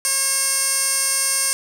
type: tone with band-pass filter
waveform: 15% pulse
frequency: 542 Hz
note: C#5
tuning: 39 cents flat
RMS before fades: -20 dBFS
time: 0.05-1.53 s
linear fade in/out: 0 ms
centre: 8400 Hz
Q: 2.6
effects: none